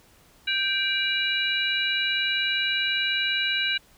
harmonic tone with a mistuned harmonic, 785 Hz, G5, 2 cents sharp, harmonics 2 / 3 / 4 / 5, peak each -28 / -28 / -28 / -28 dBFS, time 0.47-3.78 s, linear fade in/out 10 ms, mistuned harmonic 4, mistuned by -150 cents, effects pink hiss -57 dBFS RMS until 3.97 s

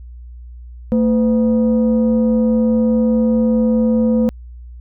sine tone pair together, 225.2 / 505.6 Hz, A3 / B4, +40 / +41 cents, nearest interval octave + major second, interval 1401 cents, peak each -11 / -17 dBFS, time 0.92-4.29 s, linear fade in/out 0 ms, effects tanh soft clip ceiling -7 dBFS + added 60 Hz sine -32 dBFS peak until 4.8 s

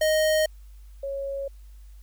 square / sine tone pair in turn, 622.3 / 551.8 Hz, D#5 / C#5, 0 / -8 cents, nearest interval major second, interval 208 cents, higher first, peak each -20 / -28 dBFS, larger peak first, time 0.01-0.46 / 1.03-1.48 s, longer neither, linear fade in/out 5 ms, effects added 50 Hz sine -43 dBFS peak until 2.02 s + white hiss -64 dBFS RMS until 2.02 s

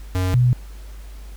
square / sine tone pair in turn, 92.2 / 123.82 Hz, F#2 / B2, -6 / +5 cents, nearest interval perfect fourth, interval 511 cents, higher second, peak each -19 / -12 dBFS, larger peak second, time 0.15-0.34 / 0.34-0.53 s, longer neither, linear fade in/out 0 ms, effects added 50 Hz sine -34 dBFS peak until 1.36 s + pink hiss -49 dBFS RMS until 1.36 s

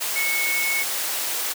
sine tone in noise, 2200 Hz, C#7, 14 cents flat, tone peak -22 dBFS, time 0.15-0.84 s, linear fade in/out 20 ms, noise white, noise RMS -26 dBFS, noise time 0-1.54 s, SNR +1 dB, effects high-pass 400 Hz 12 dB/octave

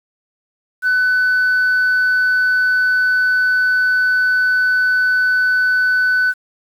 sine tone, 1500 Hz, F#6, 23 cents sharp, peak -10 dBFS, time 0.82-6.34 s, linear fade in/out 50 ms, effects tanh soft clip ceiling -10 dBFS + 7-bit

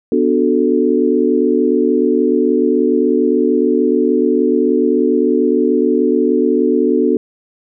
sine chord, B minor seventh, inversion none, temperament equal, 246.9 / 293.7 / 370 / 440 Hz, B3 / D4 / F#4 / A4, 0 / 0 / 0 / 0 cents, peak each -16 dBFS, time 0.12-7.17 s, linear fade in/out 2 ms, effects none

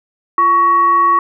sine tone with frequency modulation, 1119 Hz, C#6, 16 cents sharp, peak -8 dBFS, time 0.38-1.19 s, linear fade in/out 2 ms, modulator 775 Hz, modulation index 0.3, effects none

